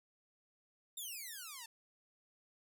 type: exponential sweep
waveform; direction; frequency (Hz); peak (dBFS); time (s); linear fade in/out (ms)
5% pulse; down; 3729 to 880; -35; 0.97-1.66; 5
effects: none